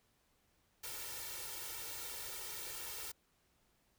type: noise with comb filter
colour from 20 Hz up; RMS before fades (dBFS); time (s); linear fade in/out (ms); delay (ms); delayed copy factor
white; -45; 0.83-3.12; 10; 2.2; +0.95
effects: pink hiss -75 dBFS RMS until 3.98 s